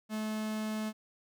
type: tone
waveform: 45% pulse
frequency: 216.2 Hz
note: A3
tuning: 30 cents flat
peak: -33 dBFS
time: 0.09-0.93 s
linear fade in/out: 50 ms
effects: none